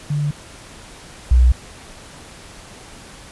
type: tone pair in turn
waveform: sine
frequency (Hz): 146.83 / 61.73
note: D3 / B1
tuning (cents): 0 / 0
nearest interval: octave + minor third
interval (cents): 1500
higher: first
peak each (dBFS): -17 / -8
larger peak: second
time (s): 0.1-0.31 / 1.31-1.52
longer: neither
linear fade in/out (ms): 5
effects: pink hiss -40 dBFS RMS until 3.31 s + resampled to 24000 Hz